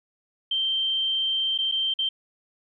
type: tone with dropouts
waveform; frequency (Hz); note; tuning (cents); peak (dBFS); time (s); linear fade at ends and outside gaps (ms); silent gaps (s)
sine; 3136; G7; 0; -22; 0.51-2.09; 5; 1.578-1.586 / 1.715-1.721 / 1.939-1.988
effects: none